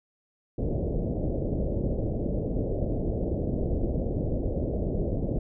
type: low-pass noise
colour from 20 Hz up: pink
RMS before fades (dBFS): -28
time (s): 0.58-5.39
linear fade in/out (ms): 5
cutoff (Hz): 610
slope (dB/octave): 48
effects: none